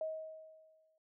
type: tone with exponential decay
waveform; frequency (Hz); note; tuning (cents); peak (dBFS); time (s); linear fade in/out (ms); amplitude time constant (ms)
sine; 633; D#5; +30; -34; 0.01-0.98; 2; 210
effects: none